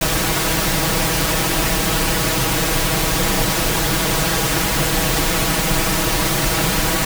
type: noise with comb filter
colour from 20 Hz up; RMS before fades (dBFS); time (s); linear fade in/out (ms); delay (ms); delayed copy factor
pink; -18; 0.01-7.05; 5; 6.2; +0.85
effects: none